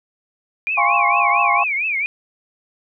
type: tone with vibrato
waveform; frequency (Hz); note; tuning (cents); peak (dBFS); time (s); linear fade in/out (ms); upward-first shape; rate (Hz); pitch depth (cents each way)
sine; 2365; D7; +12; -18; 0.67-2.06; 0; triangle; 4.4; 210
type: chord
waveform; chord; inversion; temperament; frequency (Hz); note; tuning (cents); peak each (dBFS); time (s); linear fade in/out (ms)
sine; Db major seventh; first; equal with one note detuned; 698.5 / 814.5 / 1046.5 / 1108.7; F5 / Ab5 / C6 / Db6; 0 / -34 / 0 / 0; -22 / -20 / -21 / -18; 0.77-1.64; 10
effects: none